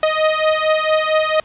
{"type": "beating tone pair", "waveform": "sawtooth", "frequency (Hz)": [622, 626.4], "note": ["D#5", "D#5"], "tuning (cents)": [-1, 11], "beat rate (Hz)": 4.4, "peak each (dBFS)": -13, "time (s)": [0.03, 1.4], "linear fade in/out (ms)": 2, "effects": ["pink hiss -48 dBFS RMS until 1.44 s", "resampled to 8000 Hz"]}